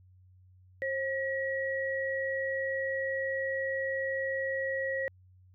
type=tone pair together; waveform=sine; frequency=535 / 1913.1 Hz; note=C5 / A#6; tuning=+38 / +44 cents; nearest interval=octave + minor seventh; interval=2206 cents; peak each=-32 / -33 dBFS; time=0.82-5.08 s; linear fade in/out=0 ms; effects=added 92 Hz sine -56 dBFS peak until 5.54 s